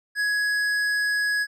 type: tone with tanh clipping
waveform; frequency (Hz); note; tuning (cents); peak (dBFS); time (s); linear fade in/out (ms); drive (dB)
triangle; 1673; G#6; +12; -23; 0.15-1.47; 50; 16
effects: none